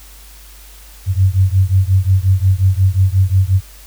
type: beating tone pair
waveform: sine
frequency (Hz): 92.5 / 98.1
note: F#2 / G2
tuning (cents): 0 / +2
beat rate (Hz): 5.6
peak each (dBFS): -12 / -13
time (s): 1.06-3.61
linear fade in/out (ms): 50
effects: added 50 Hz sine -38 dBFS peak until 3.86 s + white hiss -42 dBFS RMS until 3.86 s